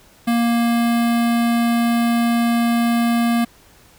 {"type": "tone with notch filter", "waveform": "square", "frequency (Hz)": 234.5, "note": "A#3", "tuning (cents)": 11, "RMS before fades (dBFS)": -17, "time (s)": [0.27, 3.45], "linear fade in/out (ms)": 10, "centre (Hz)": 6200, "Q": 1.6, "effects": ["pink hiss -50 dBFS RMS until 3.98 s"]}